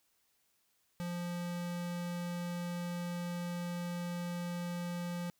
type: tone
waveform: square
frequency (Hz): 174.61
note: F3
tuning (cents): 0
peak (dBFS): -37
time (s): 1-5.3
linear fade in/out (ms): 0
effects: white hiss -75 dBFS RMS until 5.39 s